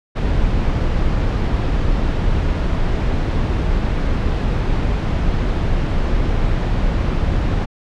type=noise; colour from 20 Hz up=brown; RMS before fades=-17 dBFS; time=0.15-7.66 s; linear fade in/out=20 ms; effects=low-pass 4000 Hz 12 dB/octave